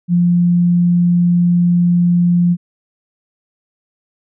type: tone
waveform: sine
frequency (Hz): 174.7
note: F3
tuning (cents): +1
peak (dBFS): -9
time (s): 0.08-2.57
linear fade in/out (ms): 50
effects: none